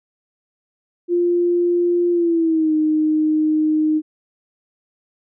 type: tone with pitch glide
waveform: sine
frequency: 349.2 to 309.3 Hz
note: F4 to D#4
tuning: 0 to -10 cents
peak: -14 dBFS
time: 1.08-4.02 s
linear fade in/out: 50 ms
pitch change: -210 cents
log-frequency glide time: 2.11-2.74 s
effects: none